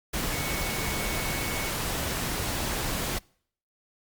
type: tone in noise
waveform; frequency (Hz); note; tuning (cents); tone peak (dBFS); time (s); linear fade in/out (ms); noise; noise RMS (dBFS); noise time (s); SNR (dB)
sine; 2217; C#7; 0; -37; 0.32-1.7; 10; pink; -30; 0.13-3.19; -10
effects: noise-tail reverb RT60 0.6 s tail -26 dB re dry + Opus 48 kbps